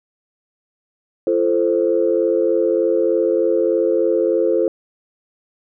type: chord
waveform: sine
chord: F major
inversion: none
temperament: equal with one note detuned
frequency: 342 / 440 / 523.3 Hz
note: F4 / A4 / C5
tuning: -36 / 0 / 0 cents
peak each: -18 dBFS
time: 1.27-4.68 s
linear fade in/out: 2 ms
effects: tanh soft clip ceiling -4 dBFS

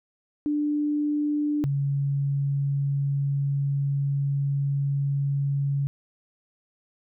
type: tone pair in turn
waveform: sine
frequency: 296 / 140.05 Hz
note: D4 / C#3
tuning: +14 / +18 cents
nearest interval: octave + minor second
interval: 1296 cents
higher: first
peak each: -22 dBFS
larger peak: neither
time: 0.46-1.64 / 1.64-5.87 s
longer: second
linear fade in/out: 0 ms
effects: none

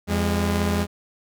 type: tone pair together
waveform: sawtooth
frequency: 85 / 203.8 Hz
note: F2 / G#3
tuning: -46 / -32 cents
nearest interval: octave + minor third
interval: 1514 cents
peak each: -19 dBFS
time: 0.07-0.87 s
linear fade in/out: 50 ms
effects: none

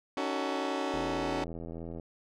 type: chord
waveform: 20% pulse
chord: D# half-diminished seventh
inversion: third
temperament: just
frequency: 280 / 311.1 / 373.4 / 448 Hz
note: C#4 / D#4 / F#4 / A4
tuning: +18 / 0 / +16 / +31 cents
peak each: -29 / -33 / -31 / -34 dBFS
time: 0.17-1.44 s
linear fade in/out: 2 ms
type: click train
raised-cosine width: 2 ms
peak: -28 dBFS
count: 89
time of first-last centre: 0.94-1.998 s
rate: 83.2 Hz
effects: low-pass 5000 Hz 12 dB/octave

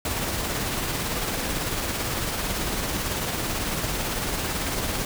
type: noise with tremolo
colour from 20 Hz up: pink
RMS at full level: -26 dBFS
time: 0.05-5.05 s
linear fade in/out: 2 ms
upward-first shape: triangle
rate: 18 Hz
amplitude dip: 35%
effects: none

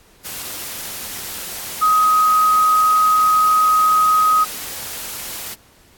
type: tone in noise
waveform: sine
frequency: 1259 Hz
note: D#6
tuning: 20 cents sharp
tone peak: -11 dBFS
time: 1.81-4.45 s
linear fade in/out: 20 ms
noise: white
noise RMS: -29 dBFS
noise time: 0.24-5.55 s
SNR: +15 dB
effects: pink hiss -51 dBFS RMS until 5.97 s + AAC 64 kbps

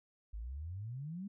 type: exponential sweep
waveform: sine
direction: up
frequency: 49.93 to 207.7 Hz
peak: -40 dBFS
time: 0.33-1.28 s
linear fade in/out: 10 ms
effects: none

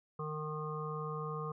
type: harmonic tone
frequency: 153.1 Hz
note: D#3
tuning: 28 cents flat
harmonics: 1 / 3 / 5 / 7 / 8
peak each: -40 / -42 / -52 / -44 / -44 dBFS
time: 0.19-1.52 s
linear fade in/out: 5 ms
effects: none

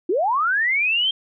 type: linear sweep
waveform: sine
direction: up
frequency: 316.2 to 3200 Hz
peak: -17 dBFS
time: 0.09-1.11 s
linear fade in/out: 5 ms
effects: none

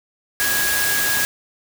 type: tone in noise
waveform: sine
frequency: 1652 Hz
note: G#6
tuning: 10 cents flat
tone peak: -21 dBFS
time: 0.4-1.25 s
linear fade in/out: 0 ms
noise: white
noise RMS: -21 dBFS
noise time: 0.4-1.25 s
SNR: -3 dB
effects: none

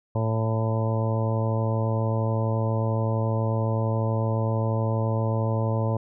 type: harmonic tone with a mistuned harmonic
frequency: 111.6 Hz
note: A2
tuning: 25 cents sharp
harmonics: 1 / 2 / 3 / 4 / 5 / 6 / 7 / 8 / 9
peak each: -23 / -32 / -36 / -34 / -31 / -37 / -42 / -36 / -38 dBFS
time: 0.15-5.97 s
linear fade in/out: 5 ms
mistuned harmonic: 7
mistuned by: +25 cents
effects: none

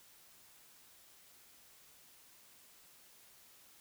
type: silence
effects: white hiss -62 dBFS RMS until 3.8 s

